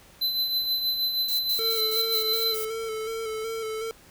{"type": "tone with tremolo", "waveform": "square", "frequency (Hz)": 4036, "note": "B7", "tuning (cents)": 37, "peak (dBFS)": -22, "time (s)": [0.21, 2.55], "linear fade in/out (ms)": 10, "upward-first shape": "triangle", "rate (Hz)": 6.3, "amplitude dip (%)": 55}
{"type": "noise bursts", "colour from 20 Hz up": "violet", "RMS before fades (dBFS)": -33, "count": 7, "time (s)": [1.28, 2.65], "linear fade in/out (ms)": 5, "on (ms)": 110, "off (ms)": 100}
{"type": "tone with vibrato", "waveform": "square", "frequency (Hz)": 444.4, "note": "A4", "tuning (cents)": 17, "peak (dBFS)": -30, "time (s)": [1.59, 3.91], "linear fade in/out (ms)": 0, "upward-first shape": "square", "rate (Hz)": 2.7, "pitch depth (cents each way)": 26}
{"effects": ["pink hiss -53 dBFS RMS until 4.1 s"]}